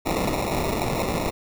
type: noise with sample-and-hold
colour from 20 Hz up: blue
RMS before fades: -25 dBFS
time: 0.05-1.31 s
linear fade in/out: 20 ms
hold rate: 1575 Hz
effects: none

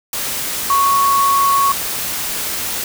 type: tone in noise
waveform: sine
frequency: 1108.7 Hz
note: C#6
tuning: in tune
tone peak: -11 dBFS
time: 0.7-1.72 s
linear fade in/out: 2 ms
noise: white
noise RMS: -22 dBFS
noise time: 0.13-2.84 s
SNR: +8 dB
effects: none

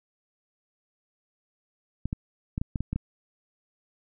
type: clicks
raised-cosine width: 5 ms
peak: -16 dBFS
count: 8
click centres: 2.056 / 2.129 / 2.579 / 2.615 / 2.758 / 2.806 / 2.93 / 2.96 s
effects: none

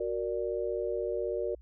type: chord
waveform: sine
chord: Gb augmented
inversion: none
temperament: equal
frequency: 370 / 466.2 / 587.3 Hz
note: Gb4 / Bb4 / D5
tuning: 0 / 0 / 0 cents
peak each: -34 / -33 / -35 dBFS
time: 0-1.55 s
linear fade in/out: 5 ms
effects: added 60 Hz sine -50 dBFS peak until 1.61 s

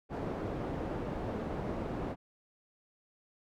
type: low-pass noise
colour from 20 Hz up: white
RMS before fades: -37 dBFS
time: 0.09-2.16 s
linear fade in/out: 50 ms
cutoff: 500 Hz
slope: 12 dB/octave
effects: none

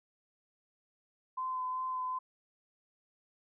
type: tone with vibrato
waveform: sine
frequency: 1024 Hz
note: C6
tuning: 38 cents flat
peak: -33 dBFS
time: 1.37-2.19 s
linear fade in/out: 10 ms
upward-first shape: sine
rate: 2.6 Hz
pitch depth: 14 cents each way
effects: none

